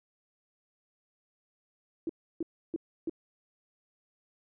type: tone bursts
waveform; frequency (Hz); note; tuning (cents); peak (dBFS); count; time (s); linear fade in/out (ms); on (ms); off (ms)
sine; 329.6; E4; 0; -29; 4; 2.07-3.096; 2; 24; 310
effects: none